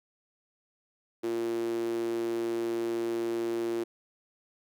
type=tone with high-pass filter; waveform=sawtooth; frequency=115.8 Hz; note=A#2; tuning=11 cents flat; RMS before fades=-31 dBFS; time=1.23-3.84 s; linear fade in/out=10 ms; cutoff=340 Hz; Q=7.1; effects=none